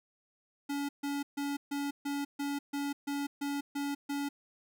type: tone bursts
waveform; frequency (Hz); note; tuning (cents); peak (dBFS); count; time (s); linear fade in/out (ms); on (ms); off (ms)
square; 283.9; C#4; +41; -33; 11; 0.69-4.29; 10; 200; 140
effects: none